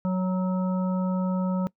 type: harmonic tone with a mistuned harmonic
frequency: 185 Hz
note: F#3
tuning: in tune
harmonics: 1 / 3 / 5 / 7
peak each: -23 / -33 / -37 / -40 dBFS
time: 0.05-1.67 s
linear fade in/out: 0 ms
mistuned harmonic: 5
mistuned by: +16 cents
effects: noise-tail reverb RT60 0.1 s tail -22 dB re dry